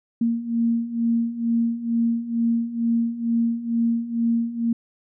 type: beating tone pair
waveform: sine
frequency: 230.6 / 232.8 Hz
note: A#3 / A#3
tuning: -19 / -2 cents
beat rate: 2.2 Hz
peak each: -25 / -21 dBFS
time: 0.21-4.73 s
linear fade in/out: 5 ms
effects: none